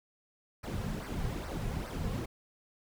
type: noise with flanger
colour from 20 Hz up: brown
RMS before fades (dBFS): -36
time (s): 0.63-2.26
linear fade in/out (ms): 10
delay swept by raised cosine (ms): 0.28 to 3.38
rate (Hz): 2.4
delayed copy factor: -0.7
effects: none